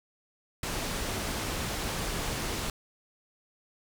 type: low-pass noise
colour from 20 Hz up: pink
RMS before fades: -33 dBFS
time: 0.63-2.7 s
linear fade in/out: 2 ms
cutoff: 11000 Hz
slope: 12 dB/octave
effects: none